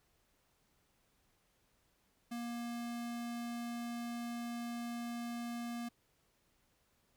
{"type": "tone", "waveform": "square", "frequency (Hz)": 236.8, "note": "A#3", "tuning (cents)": 27, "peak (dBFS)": -40, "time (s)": [2.31, 5.89], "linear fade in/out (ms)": 10, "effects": ["pink hiss -75 dBFS RMS until 7.16 s"]}